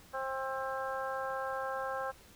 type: harmonic tone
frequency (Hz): 265.6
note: C4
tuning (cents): +26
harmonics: 2 / 3 / 4 / 5 / 6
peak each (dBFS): -38 / -40 / -41 / -42 / -43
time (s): 0.13-2.12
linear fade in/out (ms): 20
effects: pink hiss -58 dBFS RMS until 2.35 s